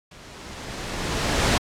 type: noise with level ramp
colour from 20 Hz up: pink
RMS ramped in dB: -45 to -19 dBFS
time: 0.11-1.58 s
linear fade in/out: 5 ms
effects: low-pass 7000 Hz 12 dB/octave + AAC 64 kbps